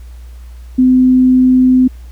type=tone; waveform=sine; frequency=255.5 Hz; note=C4; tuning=41 cents flat; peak=-5 dBFS; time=0.78-1.88 s; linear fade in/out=10 ms; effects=added 60 Hz sine -29 dBFS peak until 2.11 s + pink hiss -49 dBFS RMS until 2.11 s